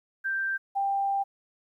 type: tone pair in turn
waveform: sine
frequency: 1572 / 791.2 Hz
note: G6 / G5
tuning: +4 / +16 cents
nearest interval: octave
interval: 1188 cents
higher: first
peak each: -26 / -24 dBFS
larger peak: second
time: 0.24-0.58 / 0.75-1.24 s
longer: second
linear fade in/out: 20 ms
effects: 11-bit